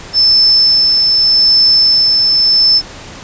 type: tone with tremolo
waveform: sine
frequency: 5274 Hz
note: E8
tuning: in tune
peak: -5 dBFS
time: 0.13-2.82 s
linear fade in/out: 50 ms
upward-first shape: sine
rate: 0.83 Hz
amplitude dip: 25%
effects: pink hiss -31 dBFS RMS until 3.23 s + resampled to 16000 Hz